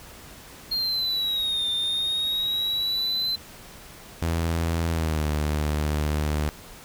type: linear two-way sweep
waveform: triangle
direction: down then up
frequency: 4238 to 3600 to 4069 Hz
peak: -22 dBFS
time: 0.71-3.36 s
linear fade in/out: 10 ms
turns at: 1.69 s
type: tone with pitch glide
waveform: sawtooth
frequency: 83 to 75.24 Hz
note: E2 to D2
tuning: +12 to +42 cents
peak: -19 dBFS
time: 4.22-6.49 s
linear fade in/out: 0 ms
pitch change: -170 cents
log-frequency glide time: 4.91-5.27 s
effects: pink hiss -45 dBFS RMS until 6.84 s